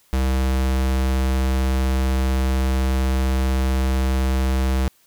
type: tone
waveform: square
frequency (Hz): 65.41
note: C2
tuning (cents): 0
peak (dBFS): -18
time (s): 0.13-4.88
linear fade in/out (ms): 0
effects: white hiss -58 dBFS RMS until 5.06 s